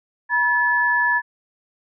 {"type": "tone pair together", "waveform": "sine", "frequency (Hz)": [966.2, 1725], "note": ["B5", "A6"], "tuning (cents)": [-38, -35], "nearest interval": "minor seventh", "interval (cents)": 1003, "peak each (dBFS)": [-21, -17], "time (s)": [0.29, 1.22], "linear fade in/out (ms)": 50, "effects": []}